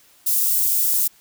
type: high-pass noise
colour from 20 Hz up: white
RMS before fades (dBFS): -19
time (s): 0.26-1.08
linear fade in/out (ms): 10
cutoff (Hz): 10000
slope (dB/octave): 12
effects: white hiss -54 dBFS RMS until 1.2 s